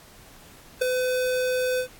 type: tone with ADSR envelope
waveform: square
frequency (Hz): 506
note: B4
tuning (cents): +42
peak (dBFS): -17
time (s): 0.81-1.88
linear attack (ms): 10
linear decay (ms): 5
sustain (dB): -6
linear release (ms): 88
effects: pink hiss -50 dBFS RMS until 1.99 s + AAC 64 kbps